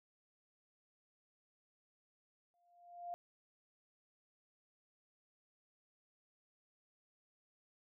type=tone with exponential growth; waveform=sine; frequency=699 Hz; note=F5; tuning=1 cent sharp; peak=-39 dBFS; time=2.54-3.14 s; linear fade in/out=0 ms; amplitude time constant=130 ms; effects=none